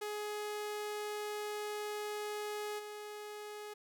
sawtooth tone with level steps, 419.2 Hz, G#4, 16 cents sharp, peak -34 / -40 dBFS, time 0.01-3.74 s, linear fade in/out 10 ms, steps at 2.78 s, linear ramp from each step 20 ms, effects none

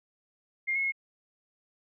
sine tone with pitch steps, 2119 / 2178 / 2165 Hz, C7 / C#7 / C#7, +21 / -31 / -41 cents, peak -26 dBFS, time 0.67-0.922 s, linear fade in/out 20 ms, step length 84 ms, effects none

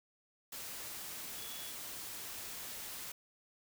sine tone in noise, 3384 Hz, G#7, 32 cents sharp, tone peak -51 dBFS, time 1.38-1.71 s, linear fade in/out 5 ms, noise white, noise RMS -45 dBFS, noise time 0.52-3.12 s, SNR -9 dB, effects none

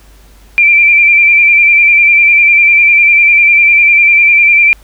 sine tone with vibrato, 2359 Hz, D7, 7 cents sharp, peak -3 dBFS, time 0.58-4.73 s, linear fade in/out 0 ms, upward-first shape square, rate 10 Hz, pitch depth 28 cents each way, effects added 50 Hz sine -38 dBFS peak until 4.83 s + pink hiss -45 dBFS RMS until 4.83 s

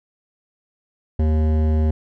sine tone with hard clipping, 77.78 Hz, D#2, in tune, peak -17 dBFS, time 1.19-1.91 s, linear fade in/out 5 ms, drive 14 dB, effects none

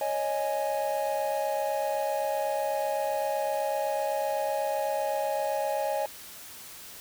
triangle chord, C# suspended second, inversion none, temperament equal, 554.4 / 622.3 / 830.6 Hz, C#5 / D#5 / G#5, 0 / 0 / 0 cents, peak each -29 dBFS, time 0.01-6.06 s, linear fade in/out 2 ms, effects white hiss -45 dBFS RMS until 7 s

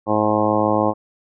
harmonic tone with a mistuned harmonic, 106.7 Hz, G#2, 47 cents sharp, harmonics 1 / 2 / 3 / 4 / 5 / 6 / 7 / 8 / 9 / 10, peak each -28 / -24 / -22 / -27 / -21 / -25 / -25 / -24 / -28 / -25 dBFS, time 0.06-0.94 s, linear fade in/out 50 ms, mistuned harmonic 1, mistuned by -21 cents, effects none

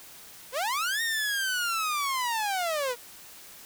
sawtooth linear two-way sweep, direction up then down, 466.2 to 1864.7 to 466.2 Hz, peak -23 dBFS, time 0.52-2.96 s, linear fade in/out 50 ms, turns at 1.02 s, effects white hiss -48 dBFS RMS until 3.65 s

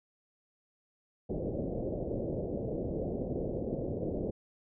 white low-pass noise, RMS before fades -35 dBFS, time 1.29-4.31 s, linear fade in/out 10 ms, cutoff 580 Hz, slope 48 dB/octave, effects none

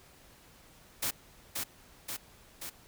white noise with echo, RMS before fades -32 dBFS, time 1.02-1.11 s, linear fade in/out 10 ms, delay 530 ms, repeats 3, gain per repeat -3 dB, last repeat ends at 2.7 s, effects pink hiss -58 dBFS RMS until 2.87 s

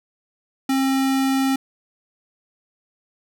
square tone, 267.8 Hz, C4, 40 cents sharp, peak -18 dBFS, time 0.69-1.56 s, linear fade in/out 5 ms, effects none

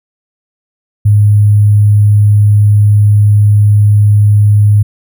sine tone with sample-and-hold, 103.83 Hz, G#2, in tune, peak -3 dBFS, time 1.05-4.83 s, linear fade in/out 10 ms, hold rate 11025 Hz, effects none

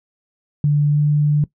sine tone with pitch glide, 146.83 to 148.11 Hz, D3 to D3, 0 to +15 cents, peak -12 dBFS, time 0.64-1.44 s, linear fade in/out 2 ms, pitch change +15 cents, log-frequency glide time 0.91-0.98 s, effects noise-tail reverb RT60 0.1 s tail -19 dB re dry

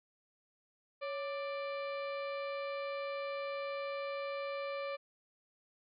harmonic tone with a mistuned harmonic, 589 Hz, D5, 5 cents sharp, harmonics 1 / 2 / 3 / 4 / 5 / 6 / 7 / 8, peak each -38 / -44 / -52 / -47 / -57 / -59 / -56 / -64 dBFS, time 1.01-4.97 s, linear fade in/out 20 ms, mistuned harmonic 1, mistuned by -98 cents, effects none

